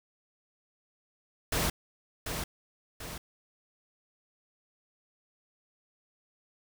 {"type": "noise with echo", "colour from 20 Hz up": "pink", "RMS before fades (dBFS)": -29, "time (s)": [1.52, 1.7], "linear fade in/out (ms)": 5, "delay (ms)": 740, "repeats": 2, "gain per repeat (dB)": -6, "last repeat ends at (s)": 3.18, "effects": []}